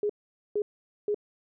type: tone bursts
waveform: sine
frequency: 415.3 Hz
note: G#4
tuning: in tune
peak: -24 dBFS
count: 3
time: 0.03-1.145 s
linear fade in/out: 2 ms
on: 65 ms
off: 460 ms
effects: none